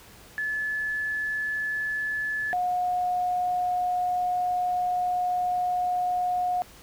sine tone pair in turn, 1724 / 722.1 Hz, A6 / F#5, -36 / -42 cents, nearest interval octave + minor third, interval 1506 cents, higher first, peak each -26 / -23 dBFS, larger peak second, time 0.38-2.53 / 2.53-6.62 s, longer second, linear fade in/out 0 ms, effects pink hiss -50 dBFS RMS until 6.82 s

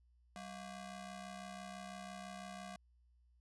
sawtooth ring-modulated tone, 450 Hz, A4, 39 cents sharp, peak -40 dBFS, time 0.36-2.76 s, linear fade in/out 0 ms, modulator 258 Hz, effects added 60 Hz sine -67 dBFS peak until 3.4 s + resampled to 24000 Hz

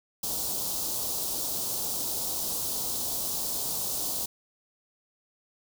white band-stop noise, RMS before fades -31 dBFS, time 0.23-4.26 s, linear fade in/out 5 ms, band 970 to 3900 Hz, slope 24 dB/octave, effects none

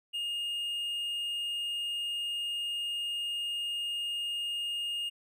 triangle tone, 2840 Hz, F7, 28 cents sharp, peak -30 dBFS, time 0.13-5.1 s, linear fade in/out 20 ms, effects none

